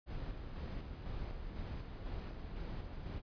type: noise with tremolo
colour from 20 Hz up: brown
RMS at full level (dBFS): -42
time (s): 0.06-3.22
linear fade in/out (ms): 50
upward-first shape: square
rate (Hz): 2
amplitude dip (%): 35
effects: resampled to 11025 Hz